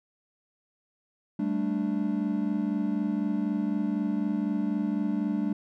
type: chord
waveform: triangle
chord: G suspended second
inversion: none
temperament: equal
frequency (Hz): 196 / 220 / 293.7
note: G3 / A3 / D4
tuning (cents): 0 / 0 / 0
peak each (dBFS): -28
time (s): 1.39-5.53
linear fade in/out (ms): 5
effects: none